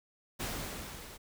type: noise with level ramp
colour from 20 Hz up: pink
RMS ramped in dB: -36 to -49 dBFS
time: 0.39-1.18 s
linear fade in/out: 20 ms
effects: none